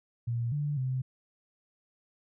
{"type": "tone with pitch steps", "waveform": "sine", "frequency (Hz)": [118, 146.5, 129.6], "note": ["A#2", "D3", "C3"], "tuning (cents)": [22, -4, -16], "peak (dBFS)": -28, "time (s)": [0.27, 1.02], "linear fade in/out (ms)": 10, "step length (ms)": 250, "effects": []}